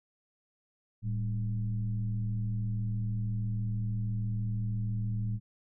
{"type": "tone with frequency modulation", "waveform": "sine", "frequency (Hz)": 110, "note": "A2", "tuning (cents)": 0, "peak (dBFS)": -29, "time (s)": [1.02, 5.4], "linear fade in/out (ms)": 50, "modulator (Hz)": 86.2, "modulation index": 0.64, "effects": []}